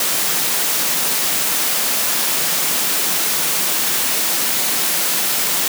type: high-pass noise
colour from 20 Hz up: white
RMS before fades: -18 dBFS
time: 0-5.68 s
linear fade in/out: 2 ms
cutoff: 140 Hz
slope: 96 dB/octave
effects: none